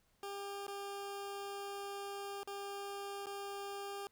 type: tone with dropouts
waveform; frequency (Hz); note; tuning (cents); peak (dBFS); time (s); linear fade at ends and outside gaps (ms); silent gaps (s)
20% pulse; 399.9; G4; +35; -37; 0.23-4.07; 1; 0.667-0.68 / 2.432-2.474 / 3.259-3.268
effects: pink hiss -75 dBFS RMS until 4.11 s